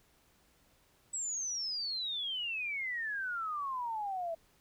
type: exponential sweep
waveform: sine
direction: down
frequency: 7902 to 647 Hz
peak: -34 dBFS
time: 1.13-4.35 s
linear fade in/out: 10 ms
effects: pink hiss -68 dBFS RMS until 4.6 s